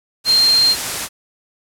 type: tone in noise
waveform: sine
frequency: 4187 Hz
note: C8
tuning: in tune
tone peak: -10 dBFS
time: 0.25-0.76 s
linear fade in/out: 50 ms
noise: white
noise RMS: -22 dBFS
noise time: 0.24-1.09 s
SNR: +9 dB
effects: low-pass 11000 Hz 12 dB/octave